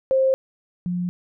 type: tone pair in turn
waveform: sine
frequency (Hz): 529 / 177.76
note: C5 / F3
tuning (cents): +19 / +31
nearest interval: octave + perfect fifth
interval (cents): 1888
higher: first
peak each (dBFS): -15 / -22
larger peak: first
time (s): 0.11-0.34 / 0.86-1.09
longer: neither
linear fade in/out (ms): 0
effects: none